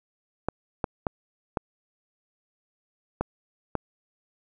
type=clicks; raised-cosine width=1 ms; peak=-11 dBFS; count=6; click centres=0.486 / 0.842 / 1.068 / 1.572 / 3.21 / 3.753 s; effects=none